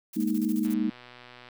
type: noise with tremolo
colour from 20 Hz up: blue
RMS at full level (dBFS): -43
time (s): 0.13-0.74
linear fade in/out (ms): 5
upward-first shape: square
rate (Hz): 14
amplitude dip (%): 75
type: chord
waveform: sine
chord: Ab suspended second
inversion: none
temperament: just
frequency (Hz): 207.7 / 233.6 / 311.5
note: Ab3 / Bb3 / Eb4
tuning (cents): 0 / +4 / +2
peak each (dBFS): -28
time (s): 0.16-0.9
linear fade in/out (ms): 10
type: click train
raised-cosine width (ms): 0.3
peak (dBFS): -31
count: 104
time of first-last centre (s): 0.65-1.487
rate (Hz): 123
effects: none